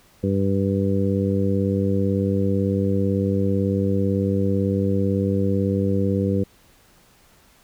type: harmonic tone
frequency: 98 Hz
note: G2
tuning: in tune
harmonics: 1 / 2 / 3 / 4 / 5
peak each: -23 / -22 / -27 / -28 / -26 dBFS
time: 0.23-6.44 s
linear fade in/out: 10 ms
effects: pink hiss -55 dBFS RMS until 7.63 s